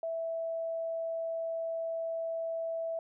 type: tone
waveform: sine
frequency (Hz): 658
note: E5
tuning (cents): -3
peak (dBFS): -32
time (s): 0.03-2.99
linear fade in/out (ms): 2
effects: none